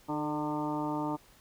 harmonic tone with a mistuned harmonic, 150 Hz, D3, 37 cents sharp, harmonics 1 / 2 / 3 / 4 / 5 / 6 / 7 / 8, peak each -41 / -33 / -44 / -41 / -43 / -36 / -45 / -43 dBFS, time 0.08-1.17 s, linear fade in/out 20 ms, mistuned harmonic 3, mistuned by -48 cents, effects pink hiss -60 dBFS RMS until 1.4 s

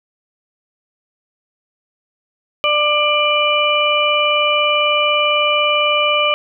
harmonic tone, 594 Hz, D5, 20 cents sharp, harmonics 1 / 2 / 4 / 5, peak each -18 / -18 / -18 / -18 dBFS, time 2.64-6.34 s, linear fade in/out 0 ms, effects none

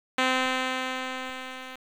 5% pulse tone with level ramp, 258.3 Hz, C4, 22 cents flat, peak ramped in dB -9 to -27 dBFS, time 0.18-1.76 s, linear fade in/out 5 ms, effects low-pass 5000 Hz 12 dB/octave + 8-bit

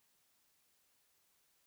silence, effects white hiss -75 dBFS RMS until 1.66 s

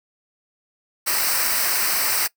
white noise with comb filter, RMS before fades -21 dBFS, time 1.06-2.28 s, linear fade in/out 20 ms, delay 0.29 ms, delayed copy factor -0.7, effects noise-tail reverb RT60 0.1 s tail -22 dB re dry

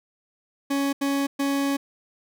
40% pulse tone bursts at uneven times, 278.3 Hz, C#4, 7 cents sharp, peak -21 dBFS, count 3, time 0.7-0.93 / 1.01-1.27 / 1.39-1.77 s, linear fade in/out 10 ms, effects none

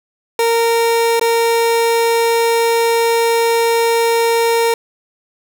30% pulse tone with dropouts, 462.2 Hz, A#4, 15 cents flat, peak -9 dBFS, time 0.39-4.74 s, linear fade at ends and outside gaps 2 ms, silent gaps 1.196-1.212 s, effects none

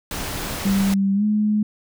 pink noise, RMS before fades -28 dBFS, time 0.11-0.94 s, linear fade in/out 2 ms
sine tone with pitch glide, 196 to 211.3 Hz, G3 to G#3, 0 to +30 cents, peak -16 dBFS, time 0.65-1.63 s, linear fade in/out 5 ms, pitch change +130 cents, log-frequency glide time 1.14-1.24 s
effects none

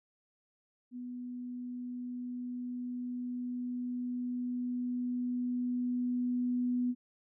sine tone with level ramp, 246.9 Hz, B3, in tune, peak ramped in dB -39 to -28 dBFS, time 0.91-6.95 s, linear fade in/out 50 ms, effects none

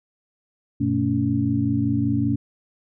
sine tone cluster, 96.1 / 121.3 / 221.6 / 282.1 Hz, G2 / B2 / A3 / C#4, -34 / -31 / +13 / +30 cents, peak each -28 / -24 / -25 / -22 dBFS, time 0.8-2.36 s, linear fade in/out 10 ms, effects none

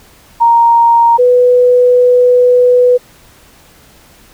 sine tone pair in turn, 932.3 / 494.8 Hz, A#5 / B4, 0 / +3 cents, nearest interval major seventh, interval 1097 cents, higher first, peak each -4 dBFS, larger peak neither, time 0.4-1.18 / 1.18-2.98 s, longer second, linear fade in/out 20 ms, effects pink hiss -43 dBFS RMS until 4.33 s

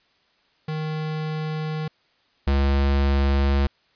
square tone pair in turn, 155.56 / 69.29 Hz, D#3 / C#2, 0 / 0 cents, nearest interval octave + major second, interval 1400 cents, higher first, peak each -26 / -18 dBFS, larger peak second, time 0.68-1.88 / 2.47-3.67 s, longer neither, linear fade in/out 5 ms, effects white hiss -63 dBFS RMS until 3.95 s + resampled to 11025 Hz

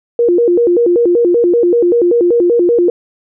sine tone with vibrato, 407.4 Hz, G#4, 33 cents flat, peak -7 dBFS, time 0.19-2.9 s, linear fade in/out 2 ms, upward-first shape square, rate 5.2 Hz, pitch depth 260 cents each way, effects none

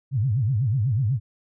sine tone with vibrato, 118.6 Hz, A#2, 30 cents sharp, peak -19 dBFS, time 0.11-1.2 s, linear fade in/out 50 ms, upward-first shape sine, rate 8.1 Hz, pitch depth 290 cents each way, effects none

